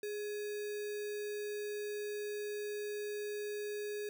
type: tone with sample-and-hold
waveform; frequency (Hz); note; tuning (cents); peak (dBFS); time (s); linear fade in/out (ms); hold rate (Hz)
sine; 415.9; G#4; +2; -37; 0.03-4.09; 2; 2100
effects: none